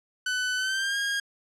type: tone with pitch glide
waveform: sawtooth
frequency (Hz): 1500 to 1626.3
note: F#6 to G#6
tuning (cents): +23 to -37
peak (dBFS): -22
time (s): 0.26-1.2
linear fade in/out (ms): 5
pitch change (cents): +140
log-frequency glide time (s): 0.56-0.97
effects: low-pass 8000 Hz 12 dB/octave